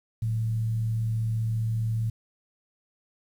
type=tone with frequency modulation; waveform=sine; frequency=112 Hz; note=A2; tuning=31 cents sharp; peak=-24 dBFS; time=0.22-2.1 s; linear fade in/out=5 ms; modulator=75 Hz; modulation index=0.22; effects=9-bit